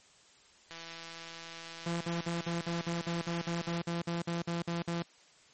click train, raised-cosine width 0.2 ms, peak -28 dBFS, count 510, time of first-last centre 0.71-3.776 s, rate 166 Hz
sawtooth tone bursts, 170 Hz, F3, 46 cents flat, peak -28 dBFS, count 16, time 1.86-5.025 s, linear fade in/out 5 ms, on 150 ms, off 51 ms
effects white hiss -61 dBFS RMS until 5.53 s + MP3 32 kbps

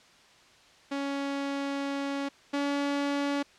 sawtooth tone pair in turn, 278.9 / 283.8 Hz, C#4 / C#4, +11 / +41 cents, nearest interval unison, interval 30 cents, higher second, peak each -26 / -23 dBFS, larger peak second, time 0.91-2.29 / 2.53-3.43 s, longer first, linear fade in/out 10 ms, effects white hiss -57 dBFS RMS until 3.58 s + low-pass 5000 Hz 12 dB/octave

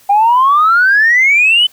sine exponential sweep, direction up, 790 to 3056 Hz, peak -5 dBFS, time 0.09-1.67 s, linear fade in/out 10 ms, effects tanh soft clip ceiling -2 dBFS + white hiss -46 dBFS RMS until 1.72 s

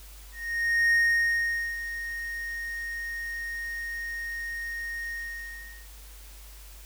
triangle tone with ADSR envelope, 1857 Hz, A#6, 7 cents flat, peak -17 dBFS, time 0.32-5.88 s, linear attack 600 ms, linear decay 840 ms, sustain -13 dB, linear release 770 ms, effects added 50 Hz sine -45 dBFS peak until 6.85 s + white hiss -51 dBFS RMS until 6.85 s

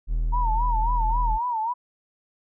triangle tone, 40.27 Hz, E1, 40 cents flat, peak -19 dBFS, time 0.07-1.39 s, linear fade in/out 50 ms
sine tone with vibrato, 928 Hz, A#5, 8 cents flat, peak -23 dBFS, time 0.32-1.74 s, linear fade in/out 20 ms, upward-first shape sine, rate 3.7 Hz, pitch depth 120 cents each way
effects none

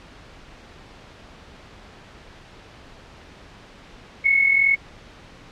sine tone pair together, 2161 / 2203 Hz, C#7 / C#7, -45 / -11 cents, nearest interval unison, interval 34 cents, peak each -22 / -15 dBFS, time 4.24-4.76 s, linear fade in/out 20 ms, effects pink hiss -45 dBFS RMS until 5.51 s + low-pass 4000 Hz 12 dB/octave

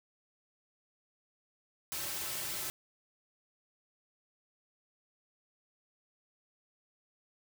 white noise with comb filter, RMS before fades -38 dBFS, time 1.92-2.7 s, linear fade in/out 0 ms, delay 4.2 ms, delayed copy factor -1, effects none

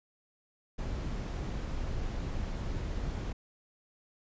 brown noise, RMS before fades -35 dBFS, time 0.78-3.33 s, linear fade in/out 10 ms, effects resampled to 16000 Hz

